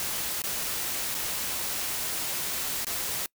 white noise with dropouts, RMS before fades -31 dBFS, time 0-3.26 s, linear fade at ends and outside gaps 1 ms, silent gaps 0.42-0.438 / 1.145-1.149 / 2.847-2.868 s, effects noise-tail reverb RT60 0.1 s tail -25 dB re dry

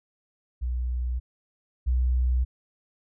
sine tone pair in turn, 61.5 / 62.47 Hz, B1 / B1, -7 / +20 cents, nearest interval unison, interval 27 cents, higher second, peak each -25 / -20 dBFS, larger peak second, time 0.61-1.2 / 1.86-2.45 s, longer neither, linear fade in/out 20 ms, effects none

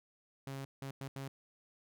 sawtooth tone bursts at uneven times, 136.2 Hz, C#3, 30 cents flat, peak -37 dBFS, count 4, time 0.47-0.65 / 0.82-0.91 / 1.01-1.08 / 1.16-1.28 s, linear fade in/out 2 ms, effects none

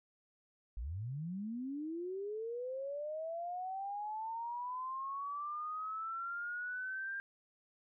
sine linear sweep, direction up, 48.38 to 1600 Hz, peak -38 dBFS, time 0.77-7.2 s, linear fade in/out 0 ms, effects none

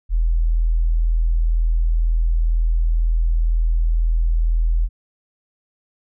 sine tone, 41.02 Hz, E1, 8 cents flat, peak -14 dBFS, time 0.09-4.89 s, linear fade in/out 50 ms, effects none

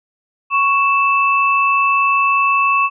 sine tone pair together, 1108.7 / 2637 Hz, C#6 / E7, 0 / 0 cents, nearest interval octave + minor third, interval 1500 cents, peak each -13 / -16 dBFS, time 0.5-2.9 s, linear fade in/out 50 ms, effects none

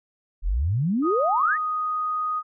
sine exponential sweep, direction up, 36.34 to 1975.5 Hz, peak -20 dBFS, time 0.42-1.58 s, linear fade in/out 50 ms
sine tone, 1244.5 Hz, D#6, in tune, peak -23 dBFS, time 1.02-2.43 s, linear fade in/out 50 ms
effects none

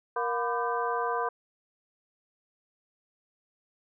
sine tone cluster, 470.1 / 714 / 1001 / 1191 / 1546 Hz, A#4 / F5 / B5 / D6 / G6, +15 / +38 / +23 / +24 / -24 cents, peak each -32 / -34 / -31 / -34 / -37 dBFS, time 0.16-1.29 s, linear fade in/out 5 ms, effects none

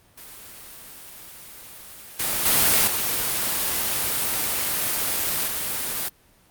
white noise with level steps, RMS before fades -42 / -24 / -18 / -24 / -27 dBFS, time 0.17-6.09 s, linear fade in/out 10 ms, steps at 2.19 / 2.45 / 2.87 / 5.47 s, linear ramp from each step 10 ms, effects pink hiss -57 dBFS RMS until 6.5 s + Opus 32 kbps

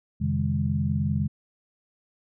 sine tone cluster, 88.2 / 134.1 / 153.8 / 203.9 Hz, F2 / C3 / D#3 / G#3, +18 / +43 / -20 / -32 cents, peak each -28 dBFS, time 0.2-1.28 s, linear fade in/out 20 ms, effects none

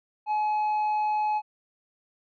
sine tone with tanh clipping, 849 Hz, G#5, 38 cents sharp, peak -24 dBFS, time 0.26-1.42 s, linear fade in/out 50 ms, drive 4 dB, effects none

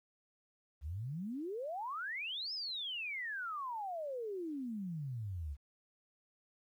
sine exponential two-way sweep, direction up then down, 66.3 to 5300 to 66.3 Hz, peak -38 dBFS, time 0.81-5.57 s, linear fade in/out 50 ms, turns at 2.53 s, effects 12-bit

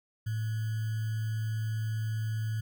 sine tone with sample-and-hold, 110 Hz, A2, in tune, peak -29 dBFS, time 0.26-2.61 s, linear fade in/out 10 ms, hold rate 1575 Hz, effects none

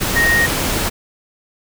sine tone in noise, 1864.7 Hz, A#6, in tune, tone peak -12 dBFS, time 0.15-0.47 s, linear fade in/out 20 ms, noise pink, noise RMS -19 dBFS, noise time 0-0.9 s, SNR +4 dB, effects none

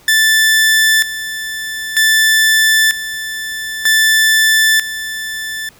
sawtooth tone with tremolo, 1760 Hz, A6, in tune, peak -5 dBFS, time 0.08-5.69 s, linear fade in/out 2 ms, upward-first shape square, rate 0.53 Hz, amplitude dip 75%, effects pink hiss -46 dBFS RMS until 5.79 s

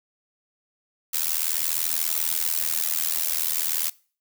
blue noise with amplitude modulation, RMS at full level -21 dBFS, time 1.13-3.9 s, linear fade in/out 10 ms, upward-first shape sine, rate 80.4 Hz, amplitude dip 100%, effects noise-tail reverb RT60 0.4 s tail -22 dB re dry

